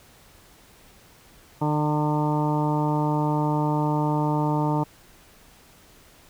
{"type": "harmonic tone", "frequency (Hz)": 150, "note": "D3", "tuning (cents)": 37, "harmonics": [1, 2, 3, 4, 5, 6, 7, 8], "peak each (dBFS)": [-24, -26, -33, -33, -35, -27, -38, -38], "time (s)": [1.61, 4.84], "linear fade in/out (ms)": 10, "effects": ["pink hiss -53 dBFS RMS until 6.29 s"]}